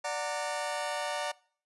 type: chord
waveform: sawtooth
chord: D augmented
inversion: none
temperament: just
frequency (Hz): 587.3 / 734.2 / 917.7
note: D5 / F#5 / A#5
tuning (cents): 0 / -14 / -27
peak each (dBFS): -31 / -33 / -33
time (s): 0.04-1.32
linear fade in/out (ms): 10
effects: noise-tail reverb RT60 0.5 s tail -23 dB re dry + resampled to 24000 Hz